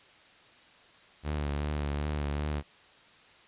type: tone with vibrato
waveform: sawtooth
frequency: 73.4 Hz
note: D2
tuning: in tune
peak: -26 dBFS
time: 1.23-2.63 s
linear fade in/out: 50 ms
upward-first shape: triangle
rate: 2.6 Hz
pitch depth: 49 cents each way
effects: white hiss -57 dBFS RMS until 3.47 s + resampled to 8000 Hz